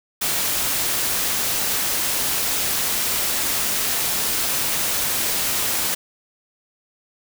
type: noise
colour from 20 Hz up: white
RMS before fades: -22 dBFS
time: 0.21-5.95 s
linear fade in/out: 10 ms
effects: none